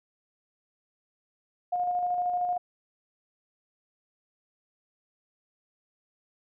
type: tone with tremolo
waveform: sine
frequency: 715 Hz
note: F5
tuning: 41 cents sharp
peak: -24 dBFS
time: 1.72-2.58 s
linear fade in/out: 10 ms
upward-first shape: square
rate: 13 Hz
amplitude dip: 30%
effects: none